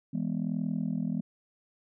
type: chord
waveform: sine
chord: E major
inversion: none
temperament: just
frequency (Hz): 164.81 / 206 / 247.2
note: E3 / G#3 / B3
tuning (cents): 0 / -14 / +2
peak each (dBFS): -32 / -31 / -32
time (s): 0.13-1.21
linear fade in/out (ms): 10
effects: tanh soft clip ceiling -22 dBFS